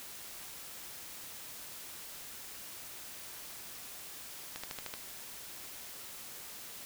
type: click train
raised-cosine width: 0.2 ms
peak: -22 dBFS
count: 6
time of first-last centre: 4.56-4.939 s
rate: 13.2 Hz
effects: white hiss -47 dBFS RMS until 6.85 s